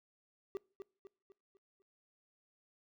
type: tone with echo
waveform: triangle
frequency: 389.2 Hz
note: G4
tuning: 12 cents flat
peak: -34 dBFS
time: 0.55-0.57 s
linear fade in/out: 0 ms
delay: 250 ms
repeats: 5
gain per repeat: -7 dB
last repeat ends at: 1.82 s
effects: noise-tail reverb RT60 0.4 s tail -26 dB re dry